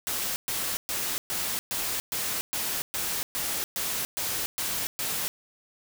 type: noise bursts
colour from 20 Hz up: white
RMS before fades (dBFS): -30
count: 13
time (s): 0.07-5.28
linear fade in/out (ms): 0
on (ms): 290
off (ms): 120
effects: none